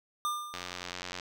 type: tone with exponential decay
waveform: square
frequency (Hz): 1200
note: D6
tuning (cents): +37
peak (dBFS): -28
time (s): 0.25-0.94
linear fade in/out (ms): 0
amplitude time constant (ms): 150
type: click train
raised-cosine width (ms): 0.2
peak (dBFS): -20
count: 60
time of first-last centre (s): 0.54-1.198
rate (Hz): 89.7
effects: none